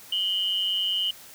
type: tone pair together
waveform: sine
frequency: 2900 / 3090 Hz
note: F#7 / G7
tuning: -35 / -26 cents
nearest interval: minor second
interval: 109 cents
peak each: -26 dBFS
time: 0.12-1.11 s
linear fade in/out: 5 ms
effects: white hiss -47 dBFS RMS until 1.34 s